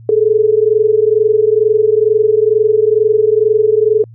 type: tone pair together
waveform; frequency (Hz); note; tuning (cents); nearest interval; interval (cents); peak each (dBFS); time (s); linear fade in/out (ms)
sine; 420.5 / 442.7; G#4 / A4; +22 / +11; minor second; 89; -11; 0.09-4.04; 2
effects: added 114 Hz sine -34 dBFS peak until 4.14 s